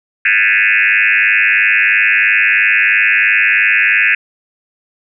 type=tone with frequency modulation; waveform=sine; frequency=2104 Hz; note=C7; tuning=9 cents sharp; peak=-8 dBFS; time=0.25-4.15 s; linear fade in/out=5 ms; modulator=103 Hz; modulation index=5.2; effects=none